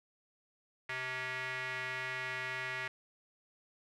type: tone with band-pass filter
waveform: square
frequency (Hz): 128.7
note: C3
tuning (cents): -28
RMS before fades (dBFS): -39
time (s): 0.89-2.88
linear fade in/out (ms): 5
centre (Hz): 2000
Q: 3.1
effects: none